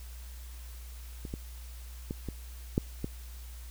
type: clicks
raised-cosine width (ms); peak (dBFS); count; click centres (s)
3; -27 / -23 / -21 / -23 / -12 / -19; 6; 1.252 / 1.339 / 2.109 / 2.287 / 2.779 / 3.044
effects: added 60 Hz sine -42 dBFS peak until 3.7 s + white hiss -54 dBFS RMS until 3.7 s